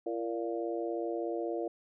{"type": "harmonic tone with a mistuned harmonic", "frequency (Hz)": 116.4, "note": "A#2", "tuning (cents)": -2, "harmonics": [3, 4, 5, 6], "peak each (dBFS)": [-35, -37, -39, -41], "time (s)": [0.06, 1.68], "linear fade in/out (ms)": 5, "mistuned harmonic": 3, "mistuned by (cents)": -42, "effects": []}